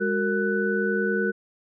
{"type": "tone cluster", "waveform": "sine", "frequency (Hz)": [205, 370.3, 460.7, 1491], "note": ["G#3", "F#4", "A#4", "F#6"], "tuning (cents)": [-22, 1, -20, 13], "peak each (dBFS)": -27, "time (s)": [0, 1.32], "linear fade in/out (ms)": 20, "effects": []}